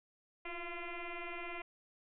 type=tone with frequency modulation; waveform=sine; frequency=1026 Hz; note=C6; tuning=34 cents flat; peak=-40 dBFS; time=0.45-1.62 s; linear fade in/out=5 ms; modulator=345 Hz; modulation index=4.7; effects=none